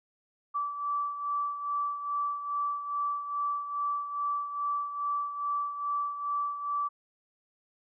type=beating tone pair; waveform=sine; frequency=1158 / 1160.4 Hz; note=D6 / D6; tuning=-25 / -21 cents; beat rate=2.4 Hz; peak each=-30 / -37 dBFS; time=0.54-6.89 s; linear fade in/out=20 ms; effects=none